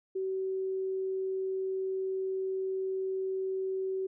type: tone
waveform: sine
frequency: 380.3 Hz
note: F#4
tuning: 48 cents sharp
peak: -30 dBFS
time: 0.15-4.07 s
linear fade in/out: 10 ms
effects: none